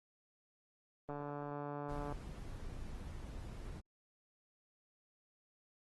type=click train; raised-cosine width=1 ms; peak=-30 dBFS; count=151; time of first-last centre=1.09-2.124 s; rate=145 Hz
type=noise; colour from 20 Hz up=brown; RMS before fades=-46 dBFS; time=1.88-3.81 s; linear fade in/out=20 ms
effects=Opus 24 kbps